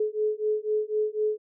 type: beating tone pair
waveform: sine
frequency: 425.4 / 429.4 Hz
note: G#4 / A4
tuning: +42 / -42 cents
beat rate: 4 Hz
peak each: -27 dBFS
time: 0-1.38 s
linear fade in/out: 5 ms
effects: none